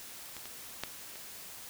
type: clicks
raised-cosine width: 0.2 ms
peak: -26 / -27 / -16 / -29 dBFS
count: 4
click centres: 0.367 / 0.456 / 0.836 / 1.157 s
effects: white hiss -47 dBFS RMS until 1.69 s